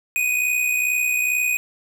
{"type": "tone with amplitude modulation", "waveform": "square", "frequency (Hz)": 2489, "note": "D#7", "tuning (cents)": 0, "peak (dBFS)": -17, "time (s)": [0.16, 1.57], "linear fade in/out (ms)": 0, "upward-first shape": "sine", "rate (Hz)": 62.3, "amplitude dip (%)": 50, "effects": []}